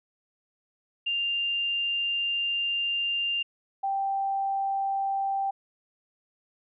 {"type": "tone pair in turn", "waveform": "sine", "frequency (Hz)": [2794, 784], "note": ["F7", "G5"], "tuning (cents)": [0, 0], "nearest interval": "octave + minor seventh", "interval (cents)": 2200, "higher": "first", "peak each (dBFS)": -25, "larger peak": "neither", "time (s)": [[1.06, 3.43], [3.83, 5.51]], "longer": "first", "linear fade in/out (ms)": 10, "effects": []}